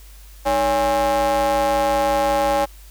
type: ring-modulated tone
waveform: square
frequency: 127.3 Hz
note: C3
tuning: 47 cents flat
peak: -14 dBFS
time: 0.45-2.66 s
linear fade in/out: 20 ms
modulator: 692 Hz
effects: added 50 Hz sine -40 dBFS peak until 2.9 s + white hiss -49 dBFS RMS until 2.9 s